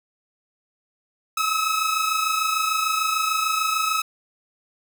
sawtooth tone pair together, 1270 / 1296.7 Hz, D#6 / E6, +35 / -29 cents, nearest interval unison, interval 36 cents, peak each -21 / -19 dBFS, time 1.37-4.02 s, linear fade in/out 5 ms, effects none

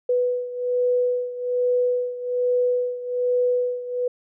sine beating tone pair, 493.9 / 495.1 Hz, B4 / B4, 0 / +4 cents, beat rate 1.2 Hz, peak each -21 / -25 dBFS, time 0.09-4.08 s, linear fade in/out 5 ms, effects none

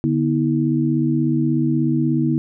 sine tone cluster, 145 / 244.7 / 321.2 Hz, D3 / B3 / E4, -22 / -16 / -45 cents, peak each -20 dBFS, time 0.04-2.38 s, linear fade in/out 0 ms, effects none

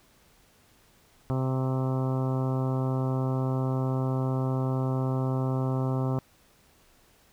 harmonic tone with a mistuned harmonic, 130.81 Hz, C3, in tune, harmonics 1 / 2 / 3 / 4 / 5 / 6 / 7 / 8 / 9 / 10, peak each -26 / -32 / -36 / -38 / -40 / -42 / -43 / -44 / -45 / -46 dBFS, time 1.3-6.19 s, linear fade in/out 0 ms, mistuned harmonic 9, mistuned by -24 cents, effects pink hiss -61 dBFS RMS until 7.32 s

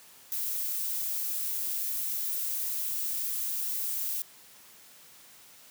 violet noise, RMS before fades -32 dBFS, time 0.32-4.22 s, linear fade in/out 0 ms, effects white hiss -54 dBFS RMS until 5.7 s + high-pass 80 Hz 12 dB/octave

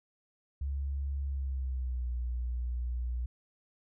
sine tone with pitch glide, 69.3 to 60.68 Hz, C#2 to B1, 0 to -30 cents, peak -31 dBFS, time 0.61-3.26 s, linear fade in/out 5 ms, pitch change -230 cents, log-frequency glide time 1.25-2.1 s, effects none

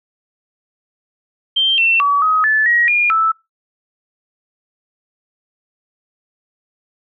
sine tone with pitch steps, 3152 / 2695 / 1140 / 1264 / 1740 / 1898 / 2422 / 1315 Hz, G7 / E7 / C#6 / D#6 / A6 / A#6 / D#7 / E6, +9 / +38 / +48 / +27 / -20 / +31 / -47 / -5 cents, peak -11 dBFS, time 1.56-3.32 s, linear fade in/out 10 ms, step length 220 ms, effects noise-tail reverb RT60 0.2 s tail -22 dB re dry

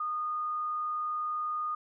sine tone, 1228 Hz, D#6, 23 cents flat, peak -30 dBFS, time 0-1.75 s, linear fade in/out 5 ms, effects none

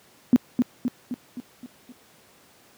sine tone with echo, 246.9 Hz, B3, in tune, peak -10 dBFS, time 0.33-0.36 s, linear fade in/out 0 ms, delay 260 ms, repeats 6, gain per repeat -5 dB, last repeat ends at 1.92 s, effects pink hiss -55 dBFS RMS until 2.77 s + high-pass 150 Hz 12 dB/octave

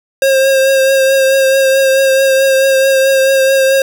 square tone with vibrato, 536 Hz, C5, 42 cents sharp, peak -8 dBFS, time 0.22-3.82 s, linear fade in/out 2 ms, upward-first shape triangle, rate 4.6 Hz, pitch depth 25 cents each way, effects none

